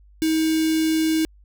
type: tone with notch filter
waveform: square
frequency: 317.9 Hz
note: D#4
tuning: 37 cents sharp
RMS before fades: -20 dBFS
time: 0.22-1.25 s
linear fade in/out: 0 ms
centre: 1000 Hz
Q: 0.57
effects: added 50 Hz sine -48 dBFS peak until 1.44 s